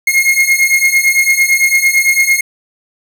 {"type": "beating tone pair", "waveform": "45% pulse", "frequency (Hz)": [2144, 2152.9], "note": ["C7", "C7"], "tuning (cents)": [42, 49], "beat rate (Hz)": 8.9, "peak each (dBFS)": [-12, -11], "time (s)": [0.07, 2.41], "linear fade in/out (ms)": 5, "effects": []}